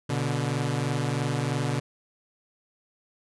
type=tone pair together; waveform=sawtooth; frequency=121.9 / 144.96 Hz; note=B2 / D3; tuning=-22 / -22 cents; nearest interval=minor third; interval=300 cents; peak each=-24 dBFS; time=0.09-1.8 s; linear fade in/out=10 ms; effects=resampled to 24000 Hz